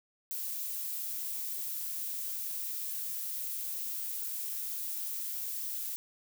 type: noise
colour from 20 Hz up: violet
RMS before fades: -37 dBFS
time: 0.31-5.96 s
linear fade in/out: 0 ms
effects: none